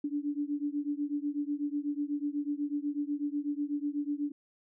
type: beating tone pair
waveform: sine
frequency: 287.3 / 295.4 Hz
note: D4 / D4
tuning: -38 / +10 cents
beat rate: 8.1 Hz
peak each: -33 / -34 dBFS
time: 0.04-4.32 s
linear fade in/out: 5 ms
effects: none